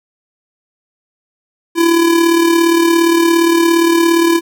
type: tone with amplitude modulation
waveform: square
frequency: 335.8 Hz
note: E4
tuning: 32 cents sharp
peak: -7 dBFS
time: 1.75-4.41 s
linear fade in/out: 50 ms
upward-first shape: sine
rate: 37.3 Hz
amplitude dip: 50%
effects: none